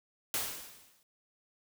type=noise with exponential decay; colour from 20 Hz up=white; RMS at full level=-31 dBFS; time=0.34-1.03 s; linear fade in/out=1 ms; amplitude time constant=150 ms; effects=none